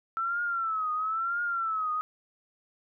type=tone with vibrato; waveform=sine; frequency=1327 Hz; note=E6; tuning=11 cents sharp; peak=-27 dBFS; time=0.17-2.01 s; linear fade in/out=0 ms; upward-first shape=triangle; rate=1 Hz; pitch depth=130 cents each way; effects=none